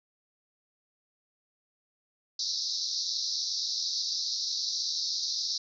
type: band-pass noise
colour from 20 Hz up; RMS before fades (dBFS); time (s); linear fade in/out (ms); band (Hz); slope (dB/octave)
white; -32; 2.39-5.58; 5; 3900 to 5800; 96
effects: none